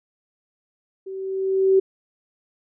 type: tone with level ramp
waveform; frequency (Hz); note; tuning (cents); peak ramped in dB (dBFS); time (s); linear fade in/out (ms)
sine; 383.3; G4; -39; -31 to -11; 1.06-1.8; 10
effects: none